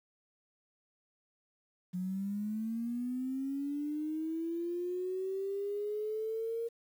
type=linear sweep; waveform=sine; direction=up; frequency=178.6 to 466.2 Hz; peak=-33 dBFS; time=1.93-6.69 s; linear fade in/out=20 ms; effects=10-bit